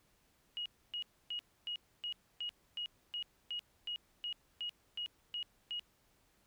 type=tone bursts; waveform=sine; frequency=2890 Hz; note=F#7; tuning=41 cents flat; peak=-37 dBFS; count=15; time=0.57-5.795 s; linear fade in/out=0 ms; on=87 ms; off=280 ms; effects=pink hiss -72 dBFS RMS until 6.46 s